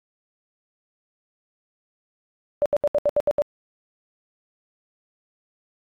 sine tone bursts, 584 Hz, D5, 10 cents flat, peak -16 dBFS, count 8, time 2.62-3.42 s, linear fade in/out 0 ms, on 37 ms, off 72 ms, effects AAC 48 kbps

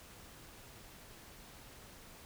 silence, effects pink hiss -55 dBFS RMS until 2.25 s

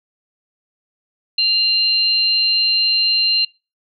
sine tone pair together, 2794 / 4142 Hz, F7 / C8, 0 / -18 cents, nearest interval perfect fifth, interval 682 cents, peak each -19 / -14 dBFS, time 1.38-3.45 s, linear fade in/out 5 ms, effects noise-tail reverb RT60 0.3 s tail -25 dB re dry

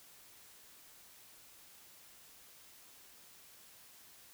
silence, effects white hiss -59 dBFS RMS until 4.33 s

